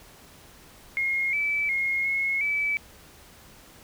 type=tone with pitch steps; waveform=sine; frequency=2147 / 2310 / 2151 / 2173 / 2302 Hz; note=C7 / D7 / C7 / C#7 / D7; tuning=+44 / -29 / +47 / -35 / -35 cents; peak=-23 dBFS; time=0.97-2.77 s; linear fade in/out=0 ms; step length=360 ms; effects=pink hiss -51 dBFS RMS until 3.83 s